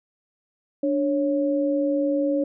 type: tone pair together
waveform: sine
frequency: 292.4 / 552 Hz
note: D4 / C#5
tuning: -7 / -7 cents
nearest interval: major seventh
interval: 1100 cents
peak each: -22 / -23 dBFS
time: 0.83-2.44 s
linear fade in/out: 5 ms
effects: none